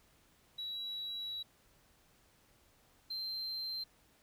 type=tone pair in turn; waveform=sine; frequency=3901 / 4133 Hz; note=B7 / C8; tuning=-22 / -22 cents; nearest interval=minor second; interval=100 cents; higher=second; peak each=-37 / -35 dBFS; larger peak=second; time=0.58-1.43 / 3.1-3.84 s; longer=first; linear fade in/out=10 ms; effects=tanh soft clip ceiling -36 dBFS + pink hiss -68 dBFS RMS until 4.22 s